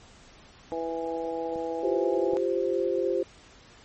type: harmonic tone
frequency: 164.81 Hz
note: E3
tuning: in tune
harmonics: 2 / 3 / 4 / 5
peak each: -35 / -31 / -38 / -36 dBFS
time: 0.72-2.37 s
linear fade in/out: 0 ms
type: clicks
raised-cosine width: 2 ms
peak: -28 dBFS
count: 2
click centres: 1.559 / 2.334 s
type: chord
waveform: sine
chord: F suspended second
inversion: none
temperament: just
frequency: 349.2 / 392.9 / 523.8 Hz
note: F4 / G4 / C5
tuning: 0 / +4 / +2 cents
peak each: -28 dBFS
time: 1.83-3.23 s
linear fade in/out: 5 ms
effects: pink hiss -53 dBFS RMS until 3.84 s + MP3 32 kbps